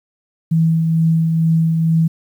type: tone with tremolo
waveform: sine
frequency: 162.8 Hz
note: E3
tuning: 21 cents flat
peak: -10 dBFS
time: 0.51-2.08 s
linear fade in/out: 10 ms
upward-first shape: triangle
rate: 2.2 Hz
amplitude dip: 35%
effects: 8-bit